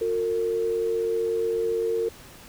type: tone pair together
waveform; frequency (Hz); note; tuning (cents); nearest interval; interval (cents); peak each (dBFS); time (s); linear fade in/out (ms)
sine; 359 / 455.1; F4 / A#4; +48 / -42; major third; 410; -30 / -23; 0.01-2.09; 5
effects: pink hiss -47 dBFS RMS until 2.48 s